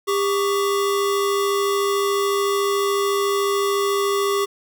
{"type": "tone pair together", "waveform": "square", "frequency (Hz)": [399.9, 1125.9], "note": ["G4", "C#6"], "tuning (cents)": [35, 27], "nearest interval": "octave + tritone", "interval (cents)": 1792, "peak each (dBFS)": [-20, -25], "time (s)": [0.07, 4.46], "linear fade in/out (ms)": 20, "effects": []}